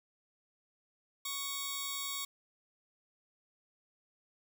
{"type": "tone pair together", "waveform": "10% pulse", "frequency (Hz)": [1115, 3750], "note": ["C#6", "A#7"], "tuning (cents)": [10, 10], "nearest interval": "octave + major sixth", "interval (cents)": 2100, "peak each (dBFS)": [-32, -31], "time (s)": [1.25, 2.25], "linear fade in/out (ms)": 5, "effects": []}